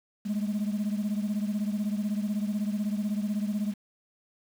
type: beating tone pair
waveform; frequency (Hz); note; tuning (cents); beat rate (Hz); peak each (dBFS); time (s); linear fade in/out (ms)
sine; 204.4 / 220.4; G#3 / A3; -27 / +3; 16; -26 / -30; 0.25-3.74; 20
effects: tanh soft clip ceiling -24 dBFS + 8-bit